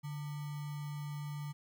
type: tone with sample-and-hold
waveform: sine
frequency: 146.5 Hz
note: D3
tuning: 4 cents flat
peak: -38 dBFS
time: 0.03-1.53 s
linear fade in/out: 20 ms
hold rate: 1050 Hz
effects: none